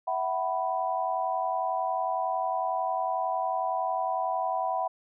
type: chord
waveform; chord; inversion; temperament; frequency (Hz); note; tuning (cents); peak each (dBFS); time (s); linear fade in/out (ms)
sine; E suspended second; none; equal with one note detuned; 659.3 / 750.3 / 987.8; E5 / F#5 / B5; 0 / +24 / 0; -32 / -29 / -31; 0.07-4.88; 10
effects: none